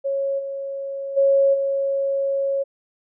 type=tone with level steps; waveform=sine; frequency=550 Hz; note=C#5; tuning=14 cents flat; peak=-20 / -26 / -13 / -19 dBFS; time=0.04-2.64 s; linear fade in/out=20 ms; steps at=0.38 / 1.16 / 1.53 s; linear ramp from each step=20 ms; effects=none